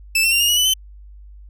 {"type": "tone with pitch steps", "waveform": "sawtooth", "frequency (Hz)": [2637, 2703, 2771, 2841, 2912, 2986, 3061], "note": ["E7", "E7", "F7", "F7", "F#7", "F#7", "G7"], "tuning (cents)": [0, 43, -14, 29, -28, 15, -42], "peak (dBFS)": -11, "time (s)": [0.15, 0.738], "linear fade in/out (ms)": 5, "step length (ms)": 84, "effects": ["added 50 Hz sine -38 dBFS peak until 1.49 s"]}